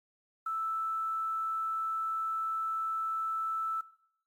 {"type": "tone with quantisation", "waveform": "sine", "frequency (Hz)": 1318.5, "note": "E6", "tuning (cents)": 0, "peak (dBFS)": -31, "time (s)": [0.46, 3.81], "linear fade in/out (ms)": 5, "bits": 10, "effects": ["noise-tail reverb RT60 0.7 s tail -19 dB re dry", "AAC 64 kbps"]}